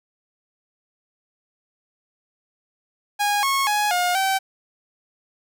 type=tone with pitch steps; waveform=sawtooth; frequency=822 / 1094 / 835 / 714 / 771 Hz; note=G#5 / C#6 / G#5 / F5 / G5; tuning=-18 / -23 / +9 / +38 / -29 cents; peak=-15 dBFS; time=3.19-4.39 s; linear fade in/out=20 ms; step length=240 ms; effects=none